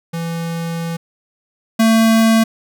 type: tone pair in turn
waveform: square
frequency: 166.9 / 224.4 Hz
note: E3 / A3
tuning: +22 / +34 cents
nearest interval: perfect fourth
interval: 512 cents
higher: second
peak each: -21 / -10 dBFS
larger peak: second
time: 0.13-0.97 / 1.79-2.44 s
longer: first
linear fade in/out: 10 ms
effects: none